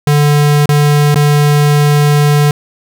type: tone with dropouts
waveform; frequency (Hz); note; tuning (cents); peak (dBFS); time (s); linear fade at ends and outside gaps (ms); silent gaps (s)
square; 146.83; D3; 0; -7; 0.07-2.51; 2; 0.658-0.69 / 1.145-1.157
effects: none